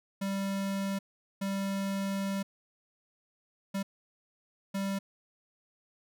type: tone bursts at uneven times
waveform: square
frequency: 196 Hz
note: G3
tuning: in tune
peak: -31 dBFS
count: 4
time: 0.21-0.99 / 1.41-2.43 / 3.74-3.83 / 4.74-4.99 s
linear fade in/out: 10 ms
effects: none